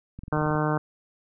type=click train; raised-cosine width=5 ms; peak=-26 dBFS; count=9; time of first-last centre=0.19-0.554 s; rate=22 Hz
type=harmonic tone; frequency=152.3 Hz; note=D#3; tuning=37 cents flat; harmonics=1 / 2 / 3 / 4 / 5 / 6 / 7 / 8 / 9 / 10; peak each=-26 / -29 / -31 / -32 / -33 / -34 / -34 / -35 / -36 / -36 dBFS; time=0.32-0.78 s; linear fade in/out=5 ms
effects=none